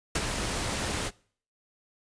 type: noise with ADSR envelope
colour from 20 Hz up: pink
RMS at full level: -25 dBFS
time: 0.15-1.11 s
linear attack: 5 ms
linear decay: 37 ms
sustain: -6 dB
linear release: 41 ms
effects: noise-tail reverb RT60 0.5 s tail -23 dB re dry + resampled to 22050 Hz